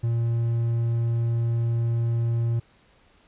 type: tone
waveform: triangle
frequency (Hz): 116.54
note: A#2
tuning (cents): 0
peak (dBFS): -19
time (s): 0.03-2.6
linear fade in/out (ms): 10
effects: pink hiss -59 dBFS RMS until 3.27 s + resampled to 8000 Hz